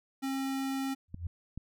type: tone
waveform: square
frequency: 269.2 Hz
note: C4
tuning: 49 cents sharp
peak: -32 dBFS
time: 0.22-0.95 s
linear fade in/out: 20 ms
type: tone with exponential growth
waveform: sine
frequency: 85.5 Hz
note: F2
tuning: 36 cents flat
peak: -29 dBFS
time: 1.08-1.27 s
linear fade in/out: 5 ms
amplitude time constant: 41 ms
type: clicks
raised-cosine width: 5 ms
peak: -27 dBFS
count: 2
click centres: 1.144 / 1.576 s
effects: none

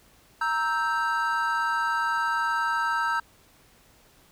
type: chord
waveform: triangle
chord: E diminished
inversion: second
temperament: equal with one note detuned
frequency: 932.3 / 1308.6 / 1568 Hz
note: Bb5 / E6 / G6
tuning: 0 / -13 / 0 cents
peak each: -26 dBFS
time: 0.41-3.2 s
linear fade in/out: 5 ms
effects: pink hiss -58 dBFS RMS until 4.31 s

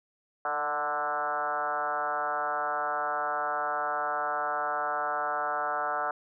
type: tone with frequency modulation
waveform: sine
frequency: 1030 Hz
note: C6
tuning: 28 cents flat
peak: -27 dBFS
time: 0.45-6.11 s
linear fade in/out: 2 ms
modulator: 145 Hz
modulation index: 3.1
effects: none

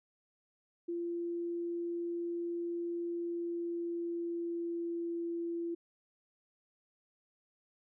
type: tone with pitch glide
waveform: sine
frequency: 343 to 339.1 Hz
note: F4 to E4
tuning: -31 to +49 cents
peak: -34 dBFS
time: 0.88-5.75 s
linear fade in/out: 10 ms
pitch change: -20 cents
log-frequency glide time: 3.07-5.22 s
effects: none

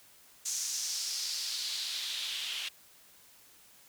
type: noise with band-pass filter sweep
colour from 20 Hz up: white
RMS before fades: -36 dBFS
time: 0.45-2.69 s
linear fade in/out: 10 ms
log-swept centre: 6500 to 3000 Hz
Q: 3
effects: white hiss -59 dBFS RMS until 3.88 s

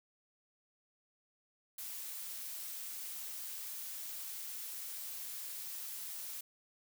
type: noise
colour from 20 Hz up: blue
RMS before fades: -44 dBFS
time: 1.78-6.41 s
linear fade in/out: 5 ms
effects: none

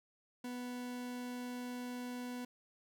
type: tone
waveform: 40% pulse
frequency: 246.9 Hz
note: B3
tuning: in tune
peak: -40 dBFS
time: 0.44-2.45 s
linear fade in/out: 5 ms
effects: none

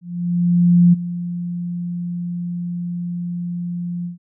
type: tone with ADSR envelope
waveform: sine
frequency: 174.61 Hz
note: F3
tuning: in tune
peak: -7 dBFS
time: 0.01-4.18 s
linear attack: 920 ms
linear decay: 17 ms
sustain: -15 dB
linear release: 130 ms
effects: none

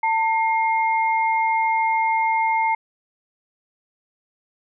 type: tone pair together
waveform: sine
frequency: 896.5 / 2130 Hz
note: A5 / C7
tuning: +32 / +30 cents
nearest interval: octave + minor third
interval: 1498 cents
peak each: -18 / -24 dBFS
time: 0.03-2.75 s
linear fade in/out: 5 ms
effects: none

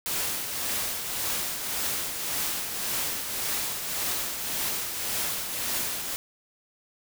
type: noise with tremolo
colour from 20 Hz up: white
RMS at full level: -28 dBFS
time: 0.06-6.16 s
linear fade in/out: 0 ms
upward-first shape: triangle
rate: 1.8 Hz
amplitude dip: 50%
effects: none

